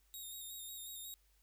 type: tone with vibrato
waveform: 5% pulse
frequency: 3729 Hz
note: A#7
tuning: in tune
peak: -39 dBFS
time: 0.14-1.14 s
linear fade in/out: 0 ms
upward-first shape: square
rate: 5.5 Hz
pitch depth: 29 cents each way
effects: added 50 Hz sine -70 dBFS peak until 1.42 s + white hiss -75 dBFS RMS until 1.42 s